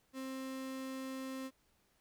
35% pulse tone, 263.9 Hz, C4, 15 cents sharp, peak -39 dBFS, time 0.13-1.51 s, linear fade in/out 50 ms, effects pink hiss -74 dBFS RMS until 2 s

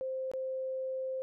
sine tone with dropouts, 523.3 Hz, C5, in tune, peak -33 dBFS, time 0.01-1.22 s, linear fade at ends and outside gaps 0 ms, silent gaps 0.315-0.336 s, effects none

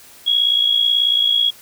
sine tone with amplitude modulation, 3322 Hz, G#7, in tune, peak -10 dBFS, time 0.26-1.51 s, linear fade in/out 20 ms, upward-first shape sine, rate 58.3 Hz, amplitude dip 65%, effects white hiss -44 dBFS RMS until 1.61 s

